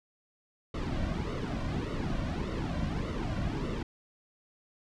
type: noise with flanger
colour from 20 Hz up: brown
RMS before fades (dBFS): -33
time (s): 0.74-3.83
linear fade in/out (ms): 5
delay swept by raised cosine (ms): 1.2 to 2.4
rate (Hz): 1.7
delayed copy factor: -0.7
effects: low-pass 5000 Hz 12 dB/octave